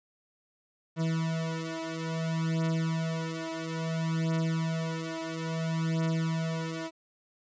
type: beating tone pair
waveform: 40% pulse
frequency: 162.3 / 162.89 Hz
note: E3 / E3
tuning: -27 / -20 cents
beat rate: 0.59 Hz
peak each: -31 dBFS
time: 0.96-6.91 s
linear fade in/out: 50 ms
effects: resampled to 16000 Hz + 11-bit